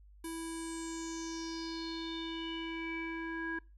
square tone with low-pass filter sweep, 328.7 Hz, E4, 5 cents flat, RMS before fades -40 dBFS, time 0.24-3.59 s, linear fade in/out 5 ms, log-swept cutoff 11000 to 1600 Hz, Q 6.4, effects noise-tail reverb RT60 0.3 s tail -24 dB re dry + added 50 Hz sine -55 dBFS peak until 3.77 s

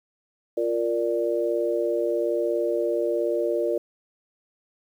sine chord, Bb major, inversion second, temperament equal, 349.2 / 466.2 / 587.3 Hz, F4 / Bb4 / D5, 0 / 0 / 0 cents, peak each -26 dBFS, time 0.57-3.78 s, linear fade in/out 5 ms, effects 9-bit

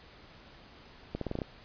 accelerating click train, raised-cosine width 2 ms, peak -20 dBFS, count 7, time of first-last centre 1.15-1.418 s, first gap 63 ms, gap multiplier 0.86, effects pink hiss -54 dBFS RMS until 1.64 s + resampled to 11025 Hz

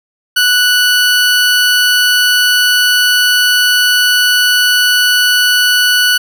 20% pulse tone, 1480 Hz, F#6, in tune, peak -3 dBFS, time 0.36-6.18 s, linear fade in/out 10 ms, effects none

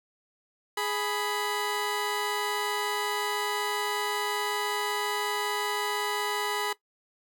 15% pulse tone pair together, 416.2 / 987.8 Hz, G#4 / B5, +4 / 0 cents, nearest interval octave + minor third, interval 1496 cents, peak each -24 / -25 dBFS, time 0.77-6.73 s, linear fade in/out 5 ms, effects noise-tail reverb RT60 0.1 s tail -17 dB re dry

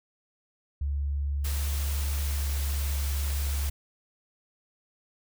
sine tone with pitch glide, 71 to 70.27 Hz, C#2 to C#2, +42 to +24 cents, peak -26 dBFS, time 0.81-3.7 s, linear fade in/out 5 ms, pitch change -18 cents, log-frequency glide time 2-2.54 s
white noise, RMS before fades -38 dBFS, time 1.44-3.7 s, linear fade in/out 10 ms
effects none

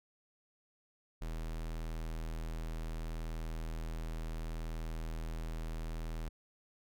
square tone, 40.35 Hz, E1, 36 cents flat, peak -38 dBFS, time 1.21-6.29 s, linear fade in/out 10 ms, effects none

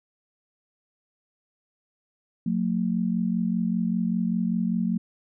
sine tone pair together, 181 / 226.1 Hz, F#3 / A3, -38 / +47 cents, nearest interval major third, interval 385 cents, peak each -25 dBFS, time 2.46-4.98 s, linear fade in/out 5 ms, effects none

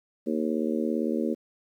harmonic tone, 77.78 Hz, D#2, in tune, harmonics 3 / 4 / 5 / 6 / 7, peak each -28 / -30 / -32 / -34 / -35 dBFS, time 0.26-1.35 s, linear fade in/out 20 ms, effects 10-bit

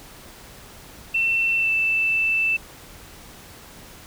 sine tone with pitch glide, 2690 to 2650 Hz, E7 to E7, +34 to +9 cents, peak -18 dBFS, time 1.14-2.57 s, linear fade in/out 10 ms, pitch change -25 cents, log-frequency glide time 1.57-1.71 s, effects pink hiss -44 dBFS RMS until 4.06 s

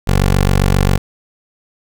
15% pulse tone, 47.49 Hz, F#1, 46 cents sharp, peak -4 dBFS, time 0.07-0.98 s, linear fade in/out 10 ms, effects none

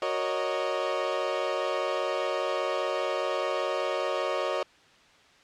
30% pulse chord, D# minor seventh, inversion first, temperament equal with one note detuned, 370 / 466.2 / 554.4 / 619.4 Hz, F#4 / A#4 / C#5 / D#5, 0 / 0 / 0 / -8 cents, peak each -32 / -32 / -28 / -29 dBFS, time 0.02-4.63 s, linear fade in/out 2 ms, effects white hiss -57 dBFS RMS until 5.43 s + low-pass 4000 Hz 12 dB/octave

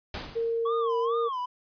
pink noise with exponential decay, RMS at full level -32 dBFS, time 0.14-0.7 s, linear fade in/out 2 ms, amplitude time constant 120 ms
sine tone with pitch glide, 460 to 464.3 Hz, A#4 to A#4, -23 to -7 cents, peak -25 dBFS, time 0.35-1.29 s, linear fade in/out 20 ms, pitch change +16 cents, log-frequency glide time 0.81-1.09 s
triangle tone with vibrato, 1100 Hz, C#6, 14 cents flat, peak -27 dBFS, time 0.65-1.46 s, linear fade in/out 10 ms, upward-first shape sine, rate 2.3 Hz, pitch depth 190 cents each way
effects resampled to 11025 Hz

